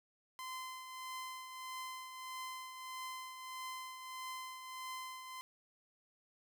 sawtooth tone with tremolo, 1032 Hz, C6, 24 cents flat, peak -38 dBFS, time 0.39-5.41 s, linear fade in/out 0 ms, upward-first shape triangle, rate 1.6 Hz, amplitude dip 55%, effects none

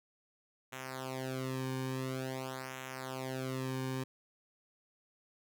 sawtooth tone with flanger, 130.81 Hz, C3, in tune, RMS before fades -39 dBFS, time 0.72-4.04 s, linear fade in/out 10 ms, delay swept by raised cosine 0.21 to 1.51 ms, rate 0.48 Hz, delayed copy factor -0.9, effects none

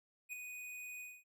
square tone with ADSR envelope, 2484 Hz, D#7, 3 cents flat, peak -40 dBFS, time 0.29-1.24 s, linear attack 40 ms, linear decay 3 ms, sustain -6 dB, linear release 230 ms, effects none

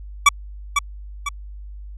25% pulse tone with echo, 1146 Hz, D6, 43 cents flat, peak -4 dBFS, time 0.26-0.29 s, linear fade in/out 5 ms, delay 500 ms, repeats 2, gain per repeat -7 dB, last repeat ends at 1.29 s, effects added 50 Hz sine -33 dBFS peak until 1.97 s + resampled to 24000 Hz

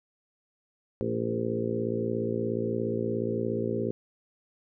harmonic tone with a mistuned harmonic, 57 Hz, A#1, 38 cents flat, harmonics 2 / 3 / 4 / 5 / 6 / 7 / 8 / 9, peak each -35 / -41 / -33 / -40 / -35 / -32 / -36 / -36 dBFS, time 1.01-3.91 s, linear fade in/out 0 ms, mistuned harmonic 8, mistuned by +17 cents, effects none

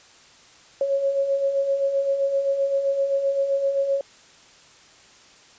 sine beating tone pair, 545 / 552.7 Hz, C#5 / C#5, -29 / -5 cents, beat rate 7.7 Hz, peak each -29 / -20 dBFS, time 0.81-4.01 s, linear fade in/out 2 ms, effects white hiss -51 dBFS RMS until 5.58 s + resampled to 16000 Hz

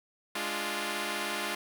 5% pulse chord, D diminished, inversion second, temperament equal, 207.7 / 293.7 / 349.2 Hz, Ab3 / D4 / F4, 0 / 0 / 0 cents, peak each -25 / -27 / -23 dBFS, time 0.35-1.55 s, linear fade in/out 5 ms, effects none

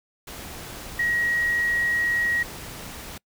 sine tone in noise, 1899 Hz, A#6, 32 cents sharp, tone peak -21 dBFS, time 0.99-2.43 s, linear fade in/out 5 ms, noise pink, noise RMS -38 dBFS, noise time 0.27-3.18 s, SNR +14 dB, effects noise-tail reverb RT60 0.1 s tail -25 dB re dry

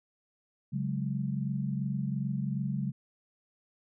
sine chord, C# suspended fourth, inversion none, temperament equal, 138.59 / 185 / 207.7 Hz, C#3 / F#3 / G#3, 0 / 0 / 0 cents, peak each -32 / -35 / -35 dBFS, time 0.72-2.92 s, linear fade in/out 20 ms, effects none

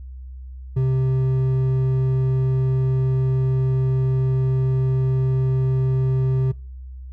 triangle tone with hard clipping, 130.81 Hz, C3, in tune, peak -18 dBFS, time 0.76-6.52 s, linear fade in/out 10 ms, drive 9 dB, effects noise-tail reverb RT60 0.4 s tail -24 dB re dry + added 64 Hz sine -33 dBFS peak until 7.12 s

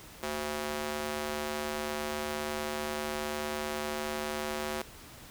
square tone with high-pass filter, 74.6 Hz, D2, 28 cents sharp, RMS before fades -35 dBFS, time 0.23-4.82 s, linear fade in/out 0 ms, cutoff 380 Hz, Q 0.75, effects pink hiss -50 dBFS RMS until 5.3 s

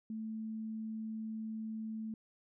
sine tone, 220 Hz, A3, in tune, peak -38 dBFS, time 0.1-2.14 s, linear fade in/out 2 ms, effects none

